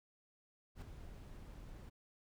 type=noise with ADSR envelope; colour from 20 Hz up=brown; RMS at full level=-44 dBFS; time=0.75-1.9 s; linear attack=69 ms; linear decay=5 ms; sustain=-8 dB; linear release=14 ms; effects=none